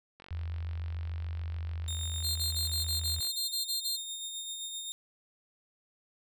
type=click train; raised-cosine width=0.3 ms; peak=-34 dBFS; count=145; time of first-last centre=0.2-3.27 s; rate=46.9 Hz
type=tone with pitch glide; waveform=sine; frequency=82.41 to 81.89 Hz; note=E2 to E2; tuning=0 to -11 cents; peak=-33 dBFS; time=0.31-3.2 s; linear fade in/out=0 ms; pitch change=-11 cents; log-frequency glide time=0.75-3.09 s
type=tone with tremolo; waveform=25% pulse; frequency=3670 Hz; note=A#7; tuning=28 cents flat; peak=-32 dBFS; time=1.88-4.92 s; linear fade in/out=0 ms; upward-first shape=sine; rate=7.7 Hz; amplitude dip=35%
type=tone bursts; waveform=sawtooth; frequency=4186 Hz; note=C8; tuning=in tune; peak=-28 dBFS; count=11; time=2.23-3.97 s; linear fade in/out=20 ms; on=130 ms; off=31 ms
effects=none